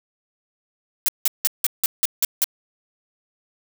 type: noise bursts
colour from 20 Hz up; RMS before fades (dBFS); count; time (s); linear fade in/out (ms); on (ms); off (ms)
blue; -18; 8; 1.06-2.442; 0; 24; 170
effects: none